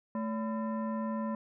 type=tone with frequency modulation; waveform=sine; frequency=219.6 Hz; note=A3; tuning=3 cents flat; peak=-31 dBFS; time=0.15-1.35 s; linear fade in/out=2 ms; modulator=788 Hz; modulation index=0.81; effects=none

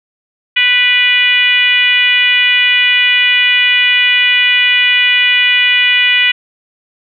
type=tone with frequency modulation; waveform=sine; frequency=2453 Hz; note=D#7; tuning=25 cents flat; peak=-7 dBFS; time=0.56-6.32 s; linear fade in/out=10 ms; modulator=482 Hz; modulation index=1.4; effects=none

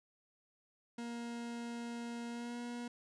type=tone with pitch glide; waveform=40% pulse; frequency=235.6 to 240.1 Hz; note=A#3 to B3; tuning=+19 to -49 cents; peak=-40 dBFS; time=0.98-2.88 s; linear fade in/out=5 ms; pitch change=+32 cents; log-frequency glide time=2.29-2.58 s; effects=resampled to 22050 Hz

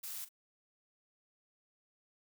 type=noise with echo; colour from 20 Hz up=blue; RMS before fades=-43 dBFS; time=0.03-0.25 s; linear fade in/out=10 ms; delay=41 ms; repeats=1; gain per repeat=-14 dB; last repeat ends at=0.291 s; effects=none

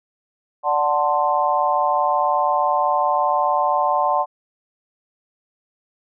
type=chord; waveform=sine; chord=D dominant seventh; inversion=none; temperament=equal with one note detuned; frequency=587.3 / 740 / 885.6 / 1046.5 Hz; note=D5 / F#5 / A5 / C6; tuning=0 / 0 / +11 / 0 cents; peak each=-23 / -21 / -21 / -21 dBFS; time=0.63-4.26 s; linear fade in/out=50 ms; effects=none

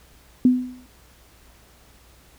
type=tone with exponential decay; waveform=sine; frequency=251.3 Hz; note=B3; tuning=30 cents sharp; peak=-9 dBFS; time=0.45-0.86 s; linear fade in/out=2 ms; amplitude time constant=87 ms; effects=added 60 Hz sine -54 dBFS peak until 2.38 s + pink hiss -54 dBFS RMS until 2.38 s

